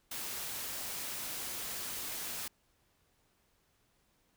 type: noise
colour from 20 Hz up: white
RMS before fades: -40 dBFS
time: 0.11-2.48 s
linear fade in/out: 5 ms
effects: pink hiss -73 dBFS RMS until 4.36 s